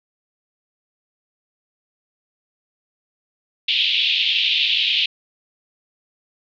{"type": "band-pass noise", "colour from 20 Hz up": "white", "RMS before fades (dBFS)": -19, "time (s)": [3.68, 5.06], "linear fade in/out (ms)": 5, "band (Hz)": [2600, 3700], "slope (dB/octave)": 48, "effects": []}